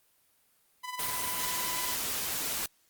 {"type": "tone with tremolo", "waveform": "sawtooth", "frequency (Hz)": 1000, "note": "B5", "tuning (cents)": 21, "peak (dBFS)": -30, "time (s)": [0.83, 1.95], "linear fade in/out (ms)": 20, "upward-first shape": "sine", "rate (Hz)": 20, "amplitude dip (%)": 65}
{"type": "noise", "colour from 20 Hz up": "white", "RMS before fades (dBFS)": -33, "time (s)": [0.99, 2.66], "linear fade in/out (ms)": 2}
{"effects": ["white hiss -68 dBFS RMS until 2.89 s", "Opus 32 kbps"]}